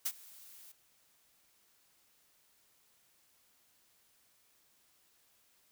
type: noise with ADSR envelope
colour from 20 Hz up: blue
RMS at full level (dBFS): -32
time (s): 0.05-0.72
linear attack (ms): 12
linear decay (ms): 54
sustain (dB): -23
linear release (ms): 6
effects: white hiss -70 dBFS RMS until 5.71 s